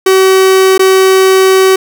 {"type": "tone with dropouts", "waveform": "45% pulse", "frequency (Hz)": 380, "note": "F#4", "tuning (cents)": 46, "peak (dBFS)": -4, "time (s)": [0.06, 1.76], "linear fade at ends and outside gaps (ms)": 5, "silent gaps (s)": [0.779, 0.793], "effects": []}